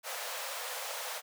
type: high-pass noise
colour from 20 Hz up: pink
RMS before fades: -39 dBFS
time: 0.03-1.22 s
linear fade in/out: 50 ms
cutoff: 480 Hz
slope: 96 dB/octave
effects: none